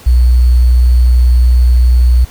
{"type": "tone with sample-and-hold", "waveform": "sine", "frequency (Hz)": 61.3, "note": "B1", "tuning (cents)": -12, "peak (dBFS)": -4, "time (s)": [0.06, 2.25], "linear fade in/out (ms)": 10, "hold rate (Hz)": 4410, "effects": ["pink hiss -37 dBFS RMS until 2.3 s"]}